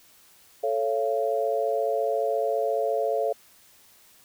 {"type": "chord", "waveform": "sine", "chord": "A augmented", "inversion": "none", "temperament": "equal with one note detuned", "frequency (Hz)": [440, 554.4, 683.3], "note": ["A4", "C#5", "E#5"], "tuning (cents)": [0, 0, -38], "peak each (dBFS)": -27, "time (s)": [0.63, 3.33], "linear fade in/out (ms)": 10, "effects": ["white hiss -56 dBFS RMS until 4.24 s"]}